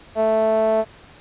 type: tone with band-pass filter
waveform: sawtooth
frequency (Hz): 220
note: A3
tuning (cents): 0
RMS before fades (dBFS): -18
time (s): 0.15-0.85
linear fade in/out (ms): 50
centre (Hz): 630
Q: 4.9
effects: pink hiss -46 dBFS RMS until 1.2 s + resampled to 8000 Hz